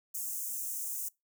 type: high-pass noise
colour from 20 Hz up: white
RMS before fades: -37 dBFS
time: 0.14-1.09 s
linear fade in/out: 10 ms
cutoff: 6300 Hz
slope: 48 dB/octave
effects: noise-tail reverb RT60 0.2 s tail -24 dB re dry